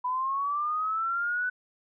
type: linear sweep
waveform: sine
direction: up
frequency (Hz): 987.8 to 1500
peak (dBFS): -26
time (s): 0.04-1.5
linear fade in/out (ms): 10
effects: none